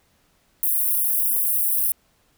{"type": "high-pass noise", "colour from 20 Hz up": "white", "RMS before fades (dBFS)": -21, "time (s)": [0.63, 1.92], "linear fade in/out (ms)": 0, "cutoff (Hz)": 10000, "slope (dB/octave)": 48, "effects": ["pink hiss -63 dBFS RMS until 2.37 s"]}